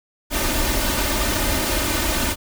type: noise with comb filter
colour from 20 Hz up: pink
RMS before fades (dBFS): -21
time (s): 0.3-2.36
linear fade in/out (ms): 50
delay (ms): 3.3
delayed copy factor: +0.7
effects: none